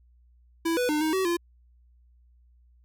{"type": "tone with pitch steps", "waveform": "square", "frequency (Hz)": [330.9, 493.7, 301.9, 314, 379.2, 343.8], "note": ["E4", "B4", "D4", "D#4", "F#4", "F4"], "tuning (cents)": [7, -1, 48, 16, 43, -27], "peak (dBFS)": -24, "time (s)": [0.65, 1.37], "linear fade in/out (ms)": 10, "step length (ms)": 120, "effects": ["added 60 Hz sine -56 dBFS peak until 2.84 s"]}